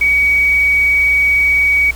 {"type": "tone with quantisation", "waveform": "sine", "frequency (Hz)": 2261, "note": "C#7", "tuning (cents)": 34, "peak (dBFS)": -9, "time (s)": [0.01, 1.91], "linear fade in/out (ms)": 5, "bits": 6, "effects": ["added 60 Hz sine -27 dBFS peak until 1.95 s", "pink hiss -35 dBFS RMS until 1.95 s"]}